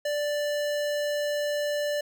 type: tone with notch filter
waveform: square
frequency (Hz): 587.3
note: D5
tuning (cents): 0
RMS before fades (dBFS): -28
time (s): 0.05-2.01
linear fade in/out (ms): 5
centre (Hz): 11000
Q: 1.7
effects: none